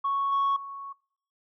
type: tone with level steps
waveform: sine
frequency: 1108 Hz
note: C#6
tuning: 1 cent flat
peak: -23 / -20 / -36 dBFS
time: 0.04-0.93 s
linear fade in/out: 10 ms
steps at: 0.32 / 0.56 s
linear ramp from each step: 5 ms
effects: noise-tail reverb RT60 0.6 s tail -23 dB re dry + tanh soft clip ceiling -20 dBFS